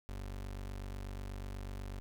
30% pulse tone, 48.15 Hz, G1, 30 cents flat, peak -38 dBFS, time 0.09-2 s, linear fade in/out 0 ms, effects none

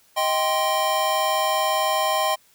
square chord, C minor, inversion first, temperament just, 627.9 / 784.9 / 1046.5 Hz, Eb5 / G5 / C6, +16 / +2 / 0 cents, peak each -25 dBFS, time 0.16-2.36 s, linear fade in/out 20 ms, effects white hiss -58 dBFS RMS until 2.54 s

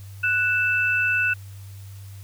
sine tone pair together, 1480 / 2642 Hz, F#6 / E7, 0 / +3 cents, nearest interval minor seventh, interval 1003 cents, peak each -21 / -22 dBFS, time 0.23-1.34 s, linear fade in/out 10 ms, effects added 98 Hz sine -37 dBFS peak until 2.23 s + white hiss -52 dBFS RMS until 2.23 s

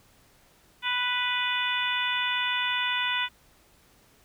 harmonic tone with a mistuned harmonic, 493.9 Hz, B4, in tune, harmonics 2 / 3 / 4 / 5 / 6 / 7, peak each -32 / -32 / -32 / -32 / -32 / -32 dBFS, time 0.82-3.29 s, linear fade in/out 50 ms, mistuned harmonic 7, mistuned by +16 cents, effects pink hiss -60 dBFS RMS until 4.24 s

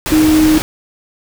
sine tone in noise, 311.1 Hz, D#4, in tune, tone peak -7 dBFS, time 0.12-0.58 s, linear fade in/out 0 ms, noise pink, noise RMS -19 dBFS, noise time 0.06-0.62 s, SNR +9 dB, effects none

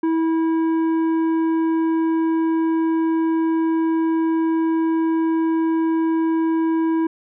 triangle tone with tanh clipping, 325.1 Hz, E4, 24 cents flat, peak -18 dBFS, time 0.03-7.07 s, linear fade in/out 5 ms, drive 13 dB, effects none

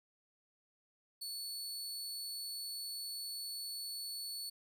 sawtooth tone, 4435 Hz, C#8, in tune, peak -38 dBFS, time 1.21-4.5 s, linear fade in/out 10 ms, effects none

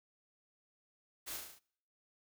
white noise with echo, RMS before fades -44 dBFS, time 1.26-1.38 s, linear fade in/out 20 ms, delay 36 ms, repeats 6, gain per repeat -3 dB, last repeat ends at 1.596 s, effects noise-tail reverb RT60 0.7 s tail -26 dB re dry

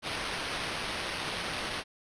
white noise with sample-and-hold, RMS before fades -35 dBFS, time 0.02-1.84 s, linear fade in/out 50 ms, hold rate 7350 Hz, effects resampled to 22050 Hz

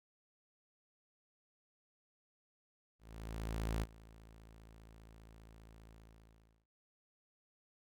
sawtooth tone with ADSR envelope, 55 Hz, A1, in tune, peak -30 dBFS, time 2.99-6.67 s, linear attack 830 ms, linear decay 38 ms, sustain -22 dB, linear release 760 ms, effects none

